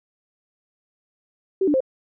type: tone with pitch steps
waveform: sine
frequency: 383.3 / 294.6 / 526 Hz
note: G4 / D4 / C5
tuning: -39 / +6 / +9 cents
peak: -16 dBFS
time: 1.61-1.805 s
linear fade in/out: 5 ms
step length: 65 ms
effects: none